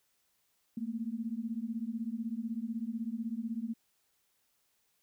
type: beating tone pair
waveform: sine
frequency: 220 / 236 Hz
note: A3 / A#3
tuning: 0 / +22 cents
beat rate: 16 Hz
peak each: -37 / -37 dBFS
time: 0.77-3.74 s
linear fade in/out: 5 ms
effects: white hiss -75 dBFS RMS until 5.02 s